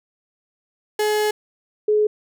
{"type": "tone pair in turn", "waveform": ["35% pulse", "sine"], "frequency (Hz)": [423.6, 423.6], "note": ["G#4", "G#4"], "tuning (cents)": [34, 34], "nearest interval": "unison", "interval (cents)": 0, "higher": "neither", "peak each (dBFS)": [-16, -14], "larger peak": "second", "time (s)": [[0.99, 1.31], [1.88, 2.07]], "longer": "first", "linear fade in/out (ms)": 5, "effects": []}